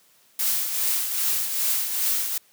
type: noise with tremolo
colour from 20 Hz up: blue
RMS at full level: -22 dBFS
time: 0.39-2.38 s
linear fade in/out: 5 ms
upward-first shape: triangle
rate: 2.5 Hz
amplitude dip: 55%
effects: white hiss -59 dBFS RMS until 2.52 s + high-pass 100 Hz 12 dB/octave